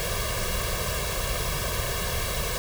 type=noise with comb filter; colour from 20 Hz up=pink; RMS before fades=-28 dBFS; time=0-2.58 s; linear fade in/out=0 ms; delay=1.8 ms; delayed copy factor=+1; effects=none